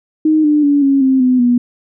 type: tone with pitch steps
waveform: sine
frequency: 311.1 / 298.6 / 286.6 / 275.1 / 264 / 253.4 / 243.2 Hz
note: D#4 / D4 / D4 / C#4 / C4 / B3 / B3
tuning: 0 / +29 / -42 / -13 / +16 / +45 / -26 cents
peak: -8 dBFS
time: 0.25-1.58 s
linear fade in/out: 5 ms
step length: 190 ms
effects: none